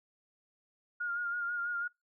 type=tone with vibrato; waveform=sine; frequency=1417 Hz; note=F6; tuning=25 cents sharp; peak=-32 dBFS; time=1-1.88 s; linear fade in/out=10 ms; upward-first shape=sine; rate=6.1 Hz; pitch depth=34 cents each way; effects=noise-tail reverb RT60 0.2 s tail -25 dB re dry